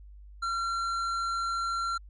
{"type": "tone with tanh clipping", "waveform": "sine", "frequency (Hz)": 1367, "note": "F6", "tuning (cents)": -37, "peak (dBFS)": -30, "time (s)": [0.42, 1.98], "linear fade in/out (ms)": 10, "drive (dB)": 11, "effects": ["added 50 Hz sine -46 dBFS peak until 2.09 s", "resampled to 24000 Hz"]}